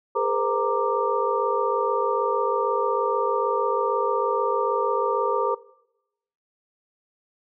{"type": "tone cluster", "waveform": "sine", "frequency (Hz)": [411.6, 467.6, 514, 929, 1180], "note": ["G#4", "A#4", "C5", "A#5", "D6"], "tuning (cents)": [-16, 5, -31, -6, 8], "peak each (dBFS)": -27, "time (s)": [0.15, 5.55], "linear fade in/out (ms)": 10, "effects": ["noise-tail reverb RT60 0.9 s tail -21 dB re dry"]}